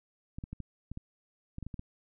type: clicks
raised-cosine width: 5 ms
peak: -27 dBFS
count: 11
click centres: 0.385 / 0.439 / 0.53 / 0.603 / 0.916 / 0.974 / 1.584 / 1.627 / 1.666 / 1.742 / 1.794 s
effects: none